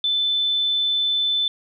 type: tone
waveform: sine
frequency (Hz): 3520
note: A7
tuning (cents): 0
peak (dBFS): -18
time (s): 0.04-1.48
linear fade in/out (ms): 2
effects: none